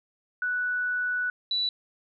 sine tone pair in turn, 1480 / 3951 Hz, F#6 / B7, 0 / 0 cents, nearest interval octave + perfect fourth, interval 1700 cents, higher second, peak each -25 / -24 dBFS, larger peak second, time 0.42-1.3 / 1.51-1.69 s, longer first, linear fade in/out 2 ms, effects none

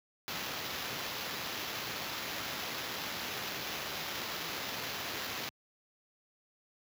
violet noise with sample-and-hold, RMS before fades -39 dBFS, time 0.28-5.49 s, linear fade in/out 0 ms, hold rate 8820 Hz, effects high-pass 80 Hz 12 dB/octave

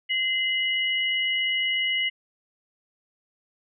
sine tone pair together, 2060 / 2923 Hz, C7 / F#7, -28 / -22 cents, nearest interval tritone, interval 606 cents, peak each -25 dBFS, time 0.09-2.1 s, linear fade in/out 20 ms, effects none

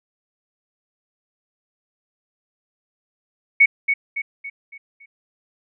sine tone with echo, 2223 Hz, C#7, 4 cents sharp, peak -8 dBFS, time 3.6-3.66 s, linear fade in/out 10 ms, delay 280 ms, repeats 5, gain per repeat -7 dB, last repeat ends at 5.06 s, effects none

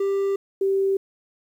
triangle / sine tone pair in turn, 394.3 / 389.3 Hz, G4 / G4, +10 / -12 cents, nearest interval unison, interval 22 cents, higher first, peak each -18 dBFS, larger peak neither, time 0-0.36 / 0.61-0.97 s, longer neither, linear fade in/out 5 ms, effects 9-bit

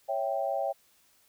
sine chord, C# diminished, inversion none, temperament equal, 554.4 / 659.3 / 784 Hz, C#5 / E5 / G5, 0 / 0 / 0 cents, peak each -32 dBFS, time 0.08-0.73 s, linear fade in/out 20 ms, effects white hiss -65 dBFS RMS until 1.28 s

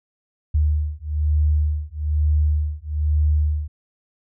sine beating tone pair, 75 / 76.1 Hz, D2 / D#2, +37 / -38 cents, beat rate 1.1 Hz, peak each -20 dBFS, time 0.54-3.68 s, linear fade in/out 10 ms, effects none

